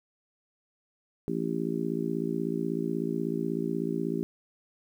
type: harmonic tone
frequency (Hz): 56.3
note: A1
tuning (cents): +40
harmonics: 3 / 4 / 5 / 6 / 7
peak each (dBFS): -34 / -34 / -34 / -34 / -34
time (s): 1.28-4.23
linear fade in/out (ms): 0
effects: 10-bit